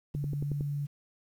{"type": "tone", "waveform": "sine", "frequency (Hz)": 143.8, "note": "D3", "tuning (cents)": -36, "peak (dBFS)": -30, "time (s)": [0.14, 0.87], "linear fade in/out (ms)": 20}
{"type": "click train", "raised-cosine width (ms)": 3, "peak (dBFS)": -24, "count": 6, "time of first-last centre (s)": [0.15, 0.609], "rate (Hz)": 10.9}
{"effects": ["10-bit"]}